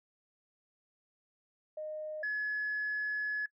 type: tone pair in turn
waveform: sine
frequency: 616 / 1700.6 Hz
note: D#5 / G#6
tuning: -17 / +41 cents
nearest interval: octave + tritone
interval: 1758 cents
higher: second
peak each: -37 / -30 dBFS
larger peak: second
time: 1.77-2.23 / 2.23-3.46 s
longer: second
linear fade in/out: 5 ms
effects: noise-tail reverb RT60 0.1 s tail -23 dB re dry + tanh soft clip ceiling -28 dBFS

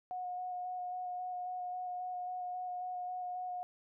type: tone with vibrato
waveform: sine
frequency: 726 Hz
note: F#5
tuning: 33 cents flat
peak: -37 dBFS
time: 0.11-3.63 s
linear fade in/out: 0 ms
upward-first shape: square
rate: 3.7 Hz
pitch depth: 11 cents each way
effects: none

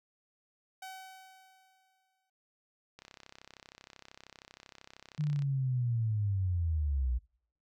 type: tone with exponential decay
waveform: sawtooth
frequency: 758 Hz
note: F#5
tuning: 42 cents sharp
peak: -38 dBFS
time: 0.82-2.3 s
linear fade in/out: 5 ms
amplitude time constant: 320 ms
type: click train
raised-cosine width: 0.2 ms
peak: -32 dBFS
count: 81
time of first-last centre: 2.99-5.422 s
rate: 32.9 Hz
type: linear sweep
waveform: sine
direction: down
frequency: 152.6 to 58.27 Hz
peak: -28 dBFS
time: 5.18-7.19 s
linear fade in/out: 20 ms
effects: noise-tail reverb RT60 0.6 s tail -25 dB re dry

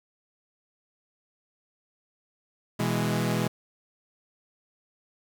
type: chord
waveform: sawtooth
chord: E major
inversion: second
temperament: equal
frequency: 123.47 / 164.81 / 207.7 Hz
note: B2 / E3 / G#3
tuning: 0 / 0 / 0 cents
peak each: -25 dBFS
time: 2.79-3.48 s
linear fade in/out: 10 ms
effects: 9-bit

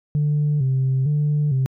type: tone with vibrato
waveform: sine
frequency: 140 Hz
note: C#3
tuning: 18 cents sharp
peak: -15 dBFS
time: 0.15-1.66 s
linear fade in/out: 0 ms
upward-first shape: square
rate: 1.1 Hz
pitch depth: 100 cents each way
effects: tanh soft clip ceiling -14 dBFS

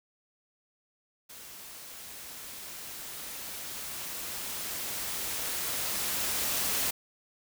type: noise with level ramp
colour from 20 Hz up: white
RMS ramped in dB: -47 to -29 dBFS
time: 1.29-6.91 s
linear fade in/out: 10 ms
effects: none

